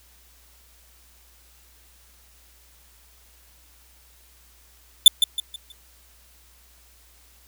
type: tone with echo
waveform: 45% pulse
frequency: 3520 Hz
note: A7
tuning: in tune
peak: -5 dBFS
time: 5.06-5.08 s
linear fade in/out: 2 ms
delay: 160 ms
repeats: 4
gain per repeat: -9 dB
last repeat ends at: 5.72 s
effects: added 60 Hz sine -56 dBFS peak until 7.47 s + white hiss -56 dBFS RMS until 7.47 s